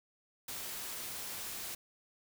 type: noise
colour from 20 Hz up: white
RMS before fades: -42 dBFS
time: 0.48-1.75 s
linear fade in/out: 5 ms
effects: none